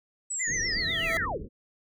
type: linear sweep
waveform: sine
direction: down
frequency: 8020 to 311.1 Hz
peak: -29 dBFS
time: 0.3-1.38 s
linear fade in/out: 10 ms
type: tone with vibrato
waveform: sine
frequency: 1927 Hz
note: B6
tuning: 43 cents flat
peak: -29 dBFS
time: 0.39-1.26 s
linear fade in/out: 20 ms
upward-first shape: triangle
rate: 8 Hz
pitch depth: 140 cents each way
type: low-pass noise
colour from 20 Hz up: pink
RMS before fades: -38 dBFS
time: 0.46-1.49 s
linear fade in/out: 50 ms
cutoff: 520 Hz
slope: 96 dB/octave
type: tone with exponential growth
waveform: 25% pulse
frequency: 659.3 Hz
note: E5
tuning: in tune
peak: -24 dBFS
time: 0.52-1.17 s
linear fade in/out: 0 ms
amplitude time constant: 140 ms
effects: none